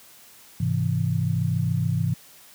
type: chord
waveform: sine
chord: Ab augmented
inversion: none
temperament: equal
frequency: 103.83 / 130.81 / 164.81 Hz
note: Ab2 / C3 / E3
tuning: 0 / 0 / 0 cents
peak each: -25 dBFS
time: 0.6-2.14 s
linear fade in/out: 5 ms
effects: white hiss -50 dBFS RMS until 2.54 s + high-pass 60 Hz 12 dB/octave